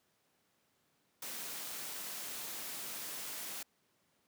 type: noise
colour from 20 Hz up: white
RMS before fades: -43 dBFS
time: 1.22-3.63 s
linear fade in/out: 5 ms
effects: pink hiss -75 dBFS RMS until 4.27 s + high-pass 150 Hz 12 dB/octave